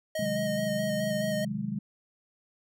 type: tone with vibrato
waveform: square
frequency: 622.3 Hz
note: D#5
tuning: in tune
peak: -30 dBFS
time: 0.15-1.45 s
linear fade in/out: 5 ms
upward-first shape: square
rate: 4.7 Hz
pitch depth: 18 cents each way
type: chord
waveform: sine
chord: Ab dominant seventh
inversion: first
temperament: equal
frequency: 130.81 / 155.56 / 185 / 207.7 Hz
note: C3 / Eb3 / Gb3 / Ab3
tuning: 0 / 0 / 0 / 0 cents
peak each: -38 / -38 / -37 / -32 dBFS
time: 0.19-1.79 s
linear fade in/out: 5 ms
effects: none